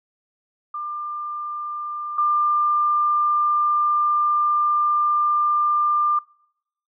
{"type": "tone pair in turn", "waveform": "sine", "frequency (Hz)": [1195, 1195], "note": ["D6", "D6"], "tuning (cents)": [30, 30], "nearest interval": "unison", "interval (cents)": 0, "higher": "neither", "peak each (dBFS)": [-26, -16], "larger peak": "second", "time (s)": [[0.74, 2.18], [2.18, 6.19]], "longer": "second", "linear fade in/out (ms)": 5, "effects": ["noise-tail reverb RT60 0.8 s tail -26 dB re dry"]}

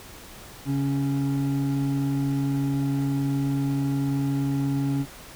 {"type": "tone pair together", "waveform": "triangle", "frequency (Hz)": [138.59, 277.2], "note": ["C#3", "C#4"], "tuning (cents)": [0, 0], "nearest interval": "octave", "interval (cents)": 1200, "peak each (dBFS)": -23, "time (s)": [0.65, 5.06], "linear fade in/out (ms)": 50, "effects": ["pink hiss -44 dBFS RMS until 5.35 s"]}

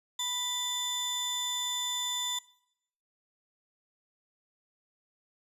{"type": "tone pair together", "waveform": "30% pulse", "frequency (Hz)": [987.8, 3530], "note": ["B5", "A7"], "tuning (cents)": [0, 5], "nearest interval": "octave + minor seventh", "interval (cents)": 2205, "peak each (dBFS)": [-37, -28], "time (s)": [0.19, 2.39], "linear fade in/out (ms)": 5, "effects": ["noise-tail reverb RT60 0.7 s tail -19 dB re dry", "resampled to 32000 Hz"]}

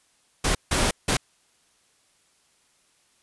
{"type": "noise bursts at uneven times", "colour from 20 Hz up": "pink", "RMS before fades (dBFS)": -22, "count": 3, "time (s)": [[0.44, 0.55], [0.71, 0.91], [1.08, 1.17]], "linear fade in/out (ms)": 5, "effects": ["white hiss -64 dBFS RMS until 3.22 s", "resampled to 24000 Hz"]}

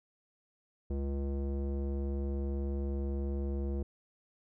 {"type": "tone with low-pass filter", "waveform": "square", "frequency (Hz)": 69.3, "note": "C#2", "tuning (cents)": 0, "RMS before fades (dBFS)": -34, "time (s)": [0.9, 3.83], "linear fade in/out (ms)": 5, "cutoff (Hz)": 430, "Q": 1.8, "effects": []}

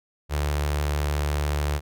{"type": "tone with notch filter", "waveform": "sawtooth", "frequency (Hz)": 73.6, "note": "D2", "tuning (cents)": 4, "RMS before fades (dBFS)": -25, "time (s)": [0.29, 1.81], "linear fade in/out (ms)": 50, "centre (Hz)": 230, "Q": 1.1, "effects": []}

